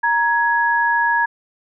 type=tone pair together; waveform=sine; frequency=937 / 1671.3 Hz; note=A#5 / G#6; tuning=+9 / +10 cents; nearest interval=minor seventh; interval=1001 cents; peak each=-17 dBFS; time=0.03-1.26 s; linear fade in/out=10 ms; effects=none